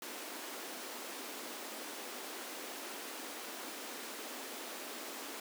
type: high-pass noise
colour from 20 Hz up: pink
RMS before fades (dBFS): -45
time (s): 0.02-5.4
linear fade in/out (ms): 2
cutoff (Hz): 240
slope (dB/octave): 48
effects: none